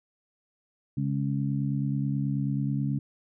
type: harmonic tone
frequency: 69.3 Hz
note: C#2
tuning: in tune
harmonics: 2 / 3 / 4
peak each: -27 / -31 / -33 dBFS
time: 0.97-2.99 s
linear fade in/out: 5 ms
effects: none